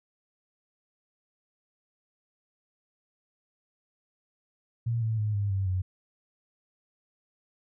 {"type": "tone with pitch steps", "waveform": "sine", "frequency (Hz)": [116.54, 111.28, 106.25, 101.45, 96.87, 92.5], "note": ["A#2", "A2", "G#2", "G#2", "G2", "F#2"], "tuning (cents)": [0, 20, 40, -40, -20, 0], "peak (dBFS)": -25, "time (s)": [4.86, 5.82], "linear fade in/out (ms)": 10, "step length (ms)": 160, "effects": []}